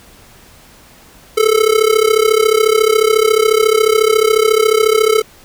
square tone with amplitude modulation, 437.1 Hz, A4, 11 cents flat, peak -6 dBFS, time 1.37-5.22 s, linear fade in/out 10 ms, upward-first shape sine, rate 34.1 Hz, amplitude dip 85%, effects pink hiss -43 dBFS RMS until 5.44 s

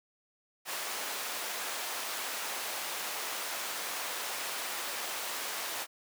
pink high-pass noise, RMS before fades -37 dBFS, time 0.65-5.87 s, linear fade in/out 50 ms, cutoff 700 Hz, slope 12 dB/octave, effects none

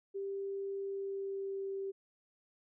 sine tone with pitch glide, 393.8 to 390.2 Hz, G4 to G4, +8 to -8 cents, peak -36 dBFS, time 0.14-1.92 s, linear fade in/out 20 ms, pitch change -16 cents, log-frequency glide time 0.8-1.7 s, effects none

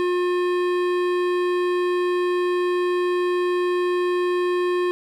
sine tone with hard clipping, 357.3 Hz, F4, 40 cents sharp, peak -21 dBFS, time 0-4.91 s, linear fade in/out 0 ms, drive 15 dB, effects none

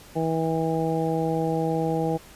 harmonic tone, 161.9 Hz, E3, 31 cents flat, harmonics 1 / 2 / 3 / 4 / 5, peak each -27 / -28 / -27 / -33 / -30 dBFS, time 0.15-2.18 s, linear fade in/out 20 ms, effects pink hiss -48 dBFS RMS until 2.35 s + resampled to 32000 Hz

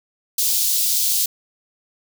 white high-pass noise, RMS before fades -19 dBFS, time 0.38-1.26 s, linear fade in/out 5 ms, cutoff 3700 Hz, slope 24 dB/octave, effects none

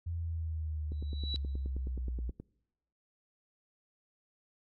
sine linear sweep, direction down, 85.3 to 58.6 Hz, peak -33 dBFS, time 0.06-2.31 s, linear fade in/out 10 ms
sine tone with exponential growth, 3925 Hz, B7, 11 cents flat, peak -32 dBFS, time 0.92-1.36 s, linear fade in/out 0 ms, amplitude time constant 94 ms
click train, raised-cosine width 3 ms, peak -30 dBFS, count 15, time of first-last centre 0.92-2.4 s, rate 9.46 Hz
effects noise-tail reverb RT60 0.9 s tail -25 dB re dry + MP3 64 kbps

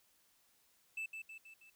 triangle tone with echo, 2637 Hz, E7, in tune, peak -37 dBFS, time 0.97-1.06 s, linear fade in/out 5 ms, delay 160 ms, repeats 4, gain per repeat -5 dB, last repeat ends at 1.7 s, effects white hiss -72 dBFS RMS until 1.75 s

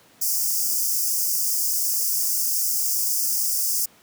white high-pass noise, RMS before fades -23 dBFS, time 0.21-3.86 s, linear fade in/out 10 ms, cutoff 4900 Hz, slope 96 dB/octave, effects pink hiss -54 dBFS RMS until 4.02 s + high-pass 150 Hz 12 dB/octave

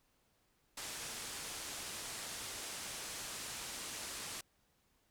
white low-pass noise, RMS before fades -45 dBFS, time 0.77-4.41 s, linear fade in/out 5 ms, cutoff 9900 Hz, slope 24 dB/octave, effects pink hiss -75 dBFS RMS until 5.1 s

